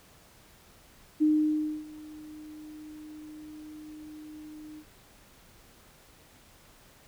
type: tone with ADSR envelope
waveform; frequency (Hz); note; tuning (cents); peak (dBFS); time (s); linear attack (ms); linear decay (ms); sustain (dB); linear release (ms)
sine; 305.9; D#4; -29; -19; 1.2-4.85; 23; 620; -23; 69
effects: pink hiss -57 dBFS RMS until 7.07 s